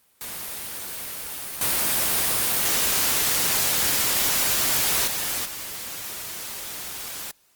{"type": "noise with level steps", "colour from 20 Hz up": "white", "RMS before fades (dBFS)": [-33, -22, -27, -34], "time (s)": [0.21, 7.31], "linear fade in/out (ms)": 0, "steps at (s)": [1.61, 5.07, 5.45], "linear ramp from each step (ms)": 2, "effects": ["white hiss -62 dBFS RMS until 7.55 s", "Opus 32 kbps"]}